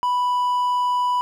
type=tone; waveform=triangle; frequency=987.8 Hz; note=B5; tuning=in tune; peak=-16 dBFS; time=0.03-1.21 s; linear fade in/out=0 ms; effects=none